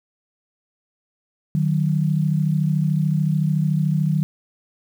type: tone pair together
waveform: sine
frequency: 152.7 / 186.36 Hz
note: D#3 / F#3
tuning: -32 / +13 cents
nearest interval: minor third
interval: 345 cents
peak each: -18 / -22 dBFS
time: 1.55-4.23 s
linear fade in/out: 0 ms
effects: 8-bit